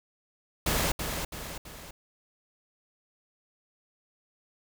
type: noise with echo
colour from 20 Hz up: pink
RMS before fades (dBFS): -27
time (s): 0.66-0.92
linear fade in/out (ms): 5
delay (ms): 330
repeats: 3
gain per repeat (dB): -6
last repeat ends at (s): 1.91
effects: none